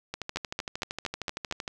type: two click trains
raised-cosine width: 0.2 ms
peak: -16 / -13 dBFS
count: 21 / 6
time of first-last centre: 0.14-1.678 / 0.36-1.512 s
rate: 13 / 4.34 Hz
effects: none